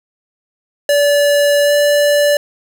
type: tone with pitch glide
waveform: square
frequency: 577 to 582.4 Hz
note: D5 to D5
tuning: -31 to -15 cents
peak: -10 dBFS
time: 0.89-2.37 s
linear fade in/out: 2 ms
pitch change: +16 cents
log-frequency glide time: 1.64-1.72 s
effects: none